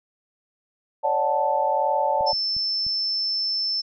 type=chord; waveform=sine; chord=D major seventh; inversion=third; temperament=equal with one note detuned; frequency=554.4 / 596.2 / 740 / 880 Hz; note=C#5 / D5 / F#5 / A5; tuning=0 / +26 / 0 / 0 cents; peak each=-26 / -26 / -27 / -22 dBFS; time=1.03-2.33 s; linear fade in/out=20 ms
type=clicks; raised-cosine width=5 ms; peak=-30 dBFS; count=4; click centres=2.209 / 2.332 / 2.566 / 2.866 s
type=tone; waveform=sine; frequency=5300 Hz; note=E8; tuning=9 cents sharp; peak=-22 dBFS; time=2.26-3.82 s; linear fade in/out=20 ms
effects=none